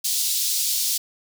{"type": "high-pass noise", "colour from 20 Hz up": "pink", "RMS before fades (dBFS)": -23, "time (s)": [0.04, 0.98], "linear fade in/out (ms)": 10, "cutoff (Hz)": 4000, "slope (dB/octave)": 24, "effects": []}